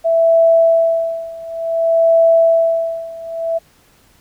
sine tone with tremolo, 661 Hz, E5, 5 cents sharp, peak -7 dBFS, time 0.04-3.59 s, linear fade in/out 20 ms, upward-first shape sine, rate 0.56 Hz, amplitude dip 90%, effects pink hiss -52 dBFS RMS until 4.2 s

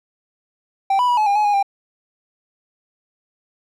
triangle tone with pitch steps, 781 / 988 / 972 / 855 / 806 / 845 / 823 / 795 Hz, G5 / B5 / B5 / A5 / G5 / G#5 / G#5 / G5, -7 / 0 / -28 / -50 / +48 / +30 / -16 / +24 cents, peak -12 dBFS, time 0.9-1.628 s, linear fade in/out 5 ms, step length 91 ms, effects none

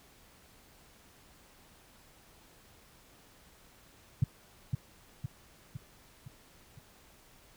sine tone with echo, 129.3 Hz, C3, 20 cents flat, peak -20 dBFS, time 4.22-4.24 s, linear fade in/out 5 ms, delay 510 ms, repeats 5, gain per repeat -5 dB, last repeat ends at 6.79 s, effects pink hiss -60 dBFS RMS until 7.56 s

